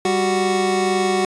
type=tone pair together; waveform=25% pulse; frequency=196 / 370 Hz; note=G3 / F#4; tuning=0 / 0 cents; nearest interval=major seventh; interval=1100 cents; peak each=-19 / -14 dBFS; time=0.05-1.25 s; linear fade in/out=2 ms; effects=resampled to 22050 Hz